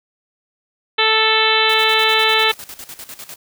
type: harmonic tone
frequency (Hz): 440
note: A4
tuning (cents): 0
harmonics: 1 / 2 / 3 / 4 / 5 / 6 / 7 / 8 / 9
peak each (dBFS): -21 / -21 / -21 / -21 / -21 / -21 / -21 / -21 / -21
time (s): 0.98-2.52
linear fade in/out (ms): 10
type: noise with tremolo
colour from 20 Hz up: white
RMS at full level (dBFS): -33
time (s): 1.69-3.36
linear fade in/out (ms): 5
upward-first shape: square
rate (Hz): 10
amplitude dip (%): 75
effects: none